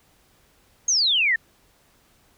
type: exponential sweep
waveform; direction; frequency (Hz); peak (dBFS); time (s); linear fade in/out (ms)
sine; down; 6640 to 1768; -17; 0.88-1.36; 5
effects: pink hiss -60 dBFS RMS until 2.37 s

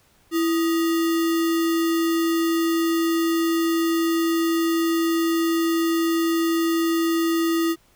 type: tone with sample-and-hold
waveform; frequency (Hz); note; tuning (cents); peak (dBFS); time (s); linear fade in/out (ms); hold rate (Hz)
sine; 331.5; E4; +10; -18; 0.31-7.76; 50; 1575
effects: pink hiss -59 dBFS RMS until 7.95 s

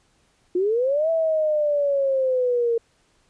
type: linear two-way sweep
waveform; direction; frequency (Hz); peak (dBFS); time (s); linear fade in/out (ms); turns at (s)
sine; up then down; 347 to 659.3 to 458.5; -18; 0.55-2.78; 5; 1.1
effects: pink hiss -63 dBFS RMS until 3.29 s + resampled to 22050 Hz

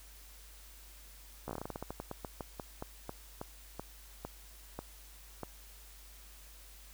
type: slowing click train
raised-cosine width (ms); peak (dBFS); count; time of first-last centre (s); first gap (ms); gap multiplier
1; -25; 24; 1.48-5.433; 14; 1.19
effects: added 50 Hz sine -54 dBFS peak until 6.93 s + white hiss -57 dBFS RMS until 6.93 s

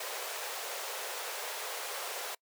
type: high-pass noise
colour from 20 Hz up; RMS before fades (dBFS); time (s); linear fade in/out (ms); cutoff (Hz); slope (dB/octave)
pink; -39; 0-2.35; 5; 430; 48
effects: noise-tail reverb RT60 0.1 s tail -26 dB re dry

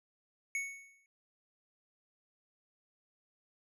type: tone with exponential decay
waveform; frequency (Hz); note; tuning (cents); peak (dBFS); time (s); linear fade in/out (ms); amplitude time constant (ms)
square; 2217; C#7; 0; -32; 0.55-1.06; 1; 110
effects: low-pass 11000 Hz 12 dB/octave

